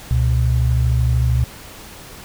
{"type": "tone pair together", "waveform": "sine", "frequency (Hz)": [68.43, 121.4], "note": ["C#2", "B2"], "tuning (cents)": [-22, -29], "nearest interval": "minor seventh", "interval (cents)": 993, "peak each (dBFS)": -16, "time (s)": [0.11, 1.44], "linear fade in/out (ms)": 0, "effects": ["pink hiss -38 dBFS RMS until 2.24 s"]}